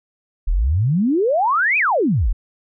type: exponential two-way sweep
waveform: sine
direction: up then down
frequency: 34.65 to 2576 to 34.65 Hz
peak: -14 dBFS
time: 0.47-2.33 s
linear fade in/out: 10 ms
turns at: 1.78 s
effects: none